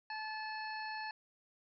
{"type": "harmonic tone with a mistuned harmonic", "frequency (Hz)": 867, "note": "A5", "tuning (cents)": -26, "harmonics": [1, 2, 3, 5, 6], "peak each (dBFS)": [-42, -44, -50, -49, -60], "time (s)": [0.1, 1.11], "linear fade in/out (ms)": 2, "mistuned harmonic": 6, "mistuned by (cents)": 17, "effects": []}